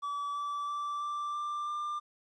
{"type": "tone with pitch steps", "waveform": "triangle", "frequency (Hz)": [1149, 1157.7, 1166.4, 1175.2, 1184, 1193], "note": ["D6", "D6", "D6", "D6", "D6", "D6"], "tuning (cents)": [-38, -25, -12, 1, 14, 27], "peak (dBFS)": -31, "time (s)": [0.02, 2], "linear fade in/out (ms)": 20, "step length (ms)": 330, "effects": ["resampled to 22050 Hz", "12-bit"]}